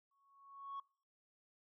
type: tone with exponential growth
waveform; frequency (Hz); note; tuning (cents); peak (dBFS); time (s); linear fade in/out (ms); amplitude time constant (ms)
sine; 1107; C#6; -3; -39; 0.11-0.8; 5; 150
effects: noise-tail reverb RT60 0.5 s tail -25 dB re dry + tanh soft clip ceiling -40 dBFS